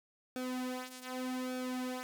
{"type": "tone with flanger", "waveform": "sawtooth", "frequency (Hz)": 254.2, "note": "C4", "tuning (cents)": -50, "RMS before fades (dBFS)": -39, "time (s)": [0.36, 2.03], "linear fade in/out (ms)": 0, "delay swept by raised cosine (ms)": [1, 4], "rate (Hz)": 0.84, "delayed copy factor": -0.75, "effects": []}